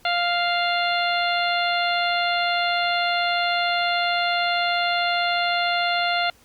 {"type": "harmonic tone", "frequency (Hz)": 698.5, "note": "F5", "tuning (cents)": 0, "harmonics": [1, 2, 3, 4, 5, 6], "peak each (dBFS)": [-23, -26, -28, -29, -30, -31], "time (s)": [0.05, 6.3], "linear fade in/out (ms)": 2, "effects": ["pink hiss -55 dBFS RMS until 6.44 s", "Opus 48 kbps"]}